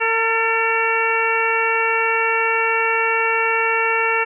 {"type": "harmonic tone with a mistuned harmonic", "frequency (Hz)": 453.8, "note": "A#4", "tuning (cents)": -47, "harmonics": [1, 2, 3, 4, 5, 6], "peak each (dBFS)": [-23, -23, -23, -23, -23, -23], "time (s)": [0, 4.25], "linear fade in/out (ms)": 20, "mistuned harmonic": 4, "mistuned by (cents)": -38, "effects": []}